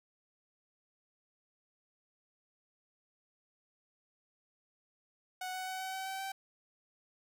sawtooth tone with pitch steps, 740 / 745.6 / 751.2 / 756.9 / 762.6 / 768.3 / 774.1 Hz, F#5 / F#5 / F#5 / F#5 / G5 / G5 / G5, 0 / +13 / +26 / +39 / -48 / -35 / -22 cents, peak -34 dBFS, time 5.41-6.32 s, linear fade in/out 5 ms, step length 130 ms, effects none

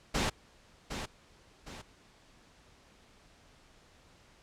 pink noise with echo, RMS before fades -30 dBFS, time 0.14-0.3 s, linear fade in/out 10 ms, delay 760 ms, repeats 2, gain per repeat -8 dB, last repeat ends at 1.82 s, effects pink hiss -61 dBFS RMS until 4.42 s + low-pass 7000 Hz 12 dB/octave

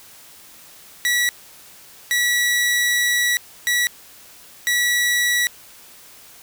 sawtooth tone bursts at uneven times, 1940 Hz, B6, 31 cents flat, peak -13 dBFS, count 4, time 1.05-1.29 / 2.11-3.37 / 3.67-3.87 / 4.67-5.47 s, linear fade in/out 0 ms, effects white hiss -45 dBFS RMS until 6.42 s

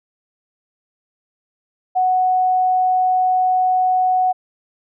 sine tone, 740 Hz, F#5, in tune, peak -13 dBFS, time 1.95-4.33 s, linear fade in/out 20 ms, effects none

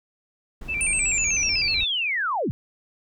brown noise, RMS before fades -36 dBFS, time 0.61-1.84 s, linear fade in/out 5 ms
sine tone with vibrato, 2489 Hz, D#7, in tune, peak -24 dBFS, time 0.68-1.86 s, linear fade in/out 20 ms, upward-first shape square, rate 8 Hz, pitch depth 100 cents each way
sine linear sweep, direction down, 9120 to 77.5 Hz, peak -22 dBFS, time 0.81-2.51 s, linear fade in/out 0 ms
effects none

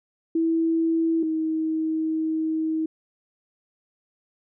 sine tone pair in turn, 327.5 / 317.6 Hz, E4 / D#4, -11 / +36 cents, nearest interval minor second, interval 53 cents, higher first, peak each -19 / -22 dBFS, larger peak first, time 0.35-1.23 / 1.23-2.86 s, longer second, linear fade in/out 5 ms, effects none

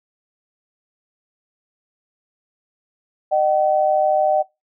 sine tone pair together, 610 / 763 Hz, D#5 / G5, -34 / -47 cents, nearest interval major third, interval 387 cents, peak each -17 dBFS, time 3.31-4.43 s, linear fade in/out 20 ms, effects noise-tail reverb RT60 0.2 s tail -20 dB re dry

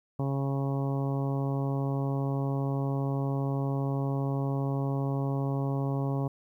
harmonic tone, 137.5 Hz, C#3, 14 cents flat, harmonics 1 / 2 / 3 / 4 / 5 / 6 / 7 / 8, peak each -28 / -34 / -38 / -40 / -42 / -44 / -45 / -46 dBFS, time 0.19-6.28 s, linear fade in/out 5 ms, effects 11-bit

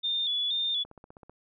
sine tone with vibrato, 3520 Hz, A7, in tune, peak -26 dBFS, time 0.03-0.84 s, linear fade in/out 20 ms, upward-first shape square, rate 2.1 Hz, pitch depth 49 cents each way
click train, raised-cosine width 1 ms, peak -34 dBFS, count 8, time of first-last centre 0.85-1.296 s, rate 15.7 Hz
effects none

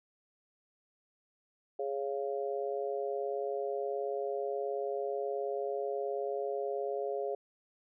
harmonic tone, 138.59 Hz, C#3, in tune, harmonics 3 / 4 / 5, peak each -35 / -37 / -39 dBFS, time 1.79-7.35 s, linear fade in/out 5 ms, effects none

